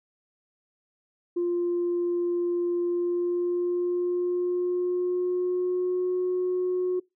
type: tone with pitch glide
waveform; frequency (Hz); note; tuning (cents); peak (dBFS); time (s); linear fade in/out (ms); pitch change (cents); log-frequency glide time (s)
sine; 349.2 to 364.2; F4 to F#4; 0 to -27; -22; 1.36-7; 10; +73; 2.83-6.14
effects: noise-tail reverb RT60 0.2 s tail -24 dB re dry + tanh soft clip ceiling -20 dBFS